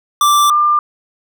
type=tone pair in turn; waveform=square / sine; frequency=1174 / 1195.9 Hz; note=D6 / D6; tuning=-1 / +31 cents; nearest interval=unison; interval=32 cents; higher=second; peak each=-9 dBFS; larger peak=neither; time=0.21-0.5 / 0.5-0.79 s; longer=neither; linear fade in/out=2 ms; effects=none